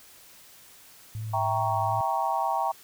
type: tone with vibrato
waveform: sine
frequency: 107.4 Hz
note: A2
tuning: 41 cents flat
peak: -31 dBFS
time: 1.15-2.01 s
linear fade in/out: 0 ms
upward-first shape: sine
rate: 2.7 Hz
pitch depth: 43 cents each way
type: chord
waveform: sine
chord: E diminished seventh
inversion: none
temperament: equal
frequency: 659.3 / 784 / 932.3 / 1108.7 Hz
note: E5 / G5 / Bb5 / Db6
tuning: 0 / 0 / 0 / 0 cents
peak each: -32 / -28 / -28 / -32 dBFS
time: 1.33-2.72 s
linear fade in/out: 10 ms
effects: white hiss -52 dBFS RMS until 2.83 s